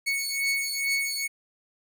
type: beating tone pair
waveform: sawtooth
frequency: 2214 / 2216.3 Hz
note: C#7 / C#7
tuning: -3 / -1 cents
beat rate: 2.3 Hz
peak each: -25 dBFS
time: 0.06-1.28 s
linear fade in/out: 20 ms
effects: none